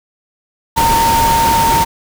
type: tone in noise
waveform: sine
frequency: 917 Hz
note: A#5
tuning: 29 cents flat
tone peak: -10 dBFS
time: 0.76-1.85 s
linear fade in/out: 20 ms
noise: pink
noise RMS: -17 dBFS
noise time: 0.76-1.85 s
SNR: +4 dB
effects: none